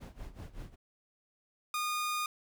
brown noise with tremolo, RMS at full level -42 dBFS, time 0-0.76 s, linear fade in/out 20 ms, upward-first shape sine, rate 5.3 Hz, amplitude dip 85%
sawtooth tone, 1224 Hz, D#6, 29 cents flat, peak -28 dBFS, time 1.74-2.26 s, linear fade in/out 2 ms
effects none

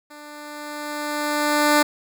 10% pulse tone with level ramp, 296.5 Hz, D4, 17 cents sharp, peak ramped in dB -32 to -5 dBFS, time 0.1-1.83 s, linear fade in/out 10 ms, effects none

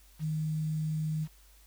sine tone with quantisation, 155.56 Hz, D#3, in tune, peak -29 dBFS, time 0.19-1.28 s, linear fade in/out 50 ms, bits 9, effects added 50 Hz sine -57 dBFS peak until 1.66 s + white hiss -62 dBFS RMS until 1.66 s

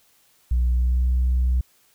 sine tone with pitch glide, 61 to 62.68 Hz, B1 to B1, -21 to +26 cents, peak -15 dBFS, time 0.51-1.61 s, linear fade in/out 5 ms, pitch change +47 cents, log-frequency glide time 0.74-1.04 s, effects tanh soft clip ceiling -15 dBFS + white hiss -60 dBFS RMS until 1.94 s

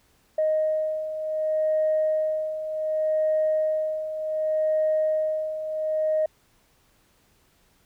sine beating tone pair, 622.3 / 622.97 Hz, D#5 / D#5, 0 / +2 cents, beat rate 0.67 Hz, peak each -28 / -22 dBFS, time 0.38-6.26 s, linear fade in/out 5 ms, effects tanh soft clip ceiling -15 dBFS + pink hiss -63 dBFS RMS until 7.85 s

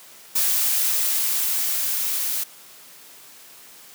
blue noise with level ramp, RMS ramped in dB -20 to -25 dBFS, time 0.35-2.44 s, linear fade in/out 10 ms, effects white hiss -46 dBFS RMS until 3.94 s + high-pass 150 Hz 12 dB/octave

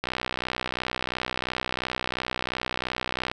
click train, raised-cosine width 0.3 ms, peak -11 dBFS, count 207, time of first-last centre 0.04-3.315 s, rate 62.9 Hz, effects none

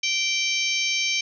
harmonic tone with a mistuned harmonic, 779 Hz, G5, 11 cents flat, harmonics 3 / 4 / 5 / 6 / 7 / 8, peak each -25 / -28 / -32 / -33 / -30 / -30 dBFS, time 0.03-1.21 s, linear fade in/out 5 ms, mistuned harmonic 6, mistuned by -24 cents, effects none

